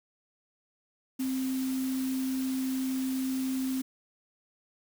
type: tone in noise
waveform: sine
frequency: 261.6 Hz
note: C4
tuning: in tune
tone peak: -28 dBFS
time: 1.19-3.82 s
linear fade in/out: 10 ms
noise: white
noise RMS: -43 dBFS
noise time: 1.19-3.82 s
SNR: +12 dB
effects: none